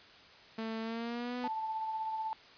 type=tone with pitch glide; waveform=sawtooth; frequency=223.2 to 247.7 Hz; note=A3 to B3; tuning=+25 to +5 cents; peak=-32 dBFS; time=0.58-1.48 s; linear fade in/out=5 ms; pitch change=+180 cents; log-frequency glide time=0.81-1.37 s
type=tone with tremolo; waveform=sine; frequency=880 Hz; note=A5; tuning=in tune; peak=-32 dBFS; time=1.44-2.33 s; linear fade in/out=0 ms; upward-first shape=triangle; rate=16 Hz; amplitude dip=40%
effects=white hiss -56 dBFS RMS until 2.57 s + resampled to 11025 Hz